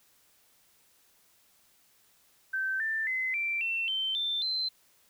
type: tone with pitch steps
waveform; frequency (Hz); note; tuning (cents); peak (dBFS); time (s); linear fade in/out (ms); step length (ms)
sine; 1549 / 1779.3 / 2044 / 2348 / 2697 / 3098 / 3559 / 4088; G6 / A6 / C7 / D7 / E7 / G7 / A7 / C8; -21 / +19 / -41 / -1 / +39 / -21 / +19 / -41; -28; 2.53-4.69; 10; 270
effects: white hiss -65 dBFS RMS until 5.09 s